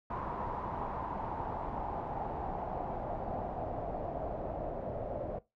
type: noise with low-pass filter sweep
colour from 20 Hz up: pink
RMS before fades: -38 dBFS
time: 0.1-5.39 s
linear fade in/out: 5 ms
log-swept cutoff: 1000 to 610 Hz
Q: 4.5
effects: noise-tail reverb RT60 0.2 s tail -18 dB re dry